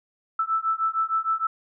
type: beating tone pair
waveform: sine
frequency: 1316 / 1322.5 Hz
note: E6 / E6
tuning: -3 / +5 cents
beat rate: 6.5 Hz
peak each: -25 / -25 dBFS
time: 0.39-1.47 s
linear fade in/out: 5 ms
effects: none